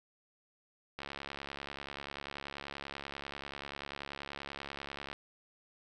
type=click train; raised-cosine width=0.3 ms; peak=-25 dBFS; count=292; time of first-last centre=0.99-5.129 s; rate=70.3 Hz; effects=none